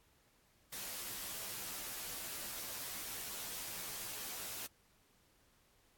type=noise with comb filter; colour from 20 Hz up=white; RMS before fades=-44 dBFS; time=0.72-4.67 s; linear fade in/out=10 ms; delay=13 ms; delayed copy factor=-1; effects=pink hiss -71 dBFS RMS until 5.97 s + AAC 64 kbps